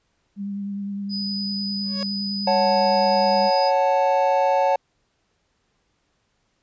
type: tone with vibrato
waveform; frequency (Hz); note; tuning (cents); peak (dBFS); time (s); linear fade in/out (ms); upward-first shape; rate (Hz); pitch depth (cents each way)
sine; 200.1; G3; +36; -26; 0.36-3.51; 50; triangle; 9.8; 22
type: tone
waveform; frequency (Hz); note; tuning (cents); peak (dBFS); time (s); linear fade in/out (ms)
sine; 4978; D#8; 0; -27; 1.09-3.72; 50
type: tone with exponential growth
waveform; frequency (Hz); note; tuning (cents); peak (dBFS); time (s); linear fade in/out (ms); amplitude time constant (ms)
sawtooth; 556; C#5; +5; -24; 1.79-2.03; 1; 51
type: chord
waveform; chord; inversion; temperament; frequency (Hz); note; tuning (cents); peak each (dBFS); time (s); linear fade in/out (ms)
triangle; F# minor; second; equal; 554.4 / 740 / 880; C#5 / F#5 / A5; 0 / 0 / 0; -18 / -20 / -19; 2.47-4.76; 5
effects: pink hiss -69 dBFS RMS until 6.62 s + resampled to 16000 Hz